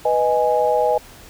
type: chord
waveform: sine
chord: G# minor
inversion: first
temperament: equal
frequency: 493.9 / 622.3 / 830.6 Hz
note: B4 / D#5 / G#5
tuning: 0 / 0 / 0 cents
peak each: -19 dBFS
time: 0.05-0.98 s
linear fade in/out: 5 ms
effects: pink hiss -43 dBFS RMS until 1.29 s